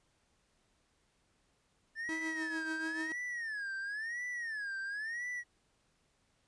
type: tone with vibrato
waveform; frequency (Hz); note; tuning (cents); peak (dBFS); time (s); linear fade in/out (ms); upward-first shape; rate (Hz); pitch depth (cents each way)
triangle; 1760; A6; 0; -35; 1.95-5.44; 50; sine; 0.97; 200
type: tone with tremolo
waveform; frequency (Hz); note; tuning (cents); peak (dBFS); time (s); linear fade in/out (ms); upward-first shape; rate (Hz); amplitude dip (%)
45% pulse; 319.6; D#4; +47; -36; 2.09-3.12; 0; triangle; 6.8; 70
effects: pink hiss -74 dBFS RMS until 6.47 s + resampled to 22050 Hz